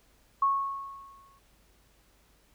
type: tone with exponential decay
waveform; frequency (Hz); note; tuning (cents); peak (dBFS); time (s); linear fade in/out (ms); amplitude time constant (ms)
sine; 1100; C#6; -14; -20; 0.42-1.39; 5; 210
effects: added 50 Hz sine -65 dBFS peak until 2.54 s + pink hiss -65 dBFS RMS until 2.54 s